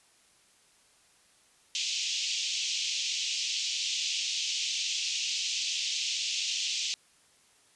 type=band-pass noise; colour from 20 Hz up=pink; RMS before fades=-32 dBFS; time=1.75-6.94 s; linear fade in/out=0 ms; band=2600 to 6900 Hz; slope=48 dB/octave; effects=white hiss -63 dBFS RMS until 7.75 s + resampled to 24000 Hz